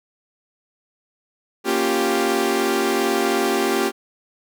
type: chord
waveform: sawtooth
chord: G half-diminished seventh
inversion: first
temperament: equal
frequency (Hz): 233.1 / 277.2 / 349.2 / 392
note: Bb3 / Db4 / F4 / G4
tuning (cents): 0 / 0 / 0 / 0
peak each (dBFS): -22 / -22 / -20 / -17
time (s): 1.64-3.92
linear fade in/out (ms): 50
effects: none